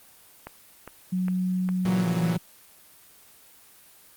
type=click train; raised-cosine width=0.5 ms; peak=-22 dBFS; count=4; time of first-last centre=0.47-1.69 s; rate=2.46 Hz
type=tone with pitch glide; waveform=sine; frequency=183.8 to 169.52 Hz; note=F#3 to E3; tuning=-11 to +49 cents; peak=-23 dBFS; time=1.12-2.38 s; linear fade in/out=10 ms; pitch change=-140 cents; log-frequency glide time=1.98-2.13 s
type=chord; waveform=sawtooth; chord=F# dominant seventh; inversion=first; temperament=equal; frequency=116.54 / 138.59 / 164.81 / 185 Hz; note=A#2 / C#3 / E3 / F#3; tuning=0 / 0 / 0 / 0 cents; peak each=-28 / -33 / -30 / -27 dBFS; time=1.85-2.37 s; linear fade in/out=5 ms
effects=white hiss -53 dBFS RMS until 4.16 s + Opus 24 kbps